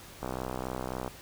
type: click train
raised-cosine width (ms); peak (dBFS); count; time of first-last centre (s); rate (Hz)
1; -20; 55; 0.23-1.078; 63.7
effects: pink hiss -49 dBFS RMS until 1.21 s

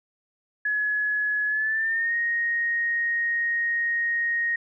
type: tone with pitch glide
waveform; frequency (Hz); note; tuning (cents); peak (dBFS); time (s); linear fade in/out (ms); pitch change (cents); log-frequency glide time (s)
sine; 1694 to 1868.8; G#6 to A#6; +34 to +4; -22; 0.65-4.56; 5; +170; 1.47-2.15
effects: none

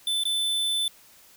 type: tone with dropouts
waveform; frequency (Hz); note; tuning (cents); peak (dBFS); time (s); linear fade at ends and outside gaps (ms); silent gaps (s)
square; 3520; A7; 0; -24; 0.07-0.88; 2; 0.236-0.253
effects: white hiss -54 dBFS RMS until 1.36 s

